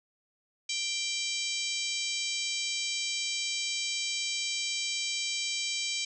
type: harmonic tone with a mistuned harmonic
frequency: 784 Hz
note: G5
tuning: in tune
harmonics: 3 / 4 / 5 / 6 / 7 / 8 / 9 / 10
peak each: -36 / -37 / -38 / -39 / -39 / -40 / -41 / -41 dBFS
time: 0.69-6.05 s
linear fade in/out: 5 ms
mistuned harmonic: 9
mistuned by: -37 cents
effects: none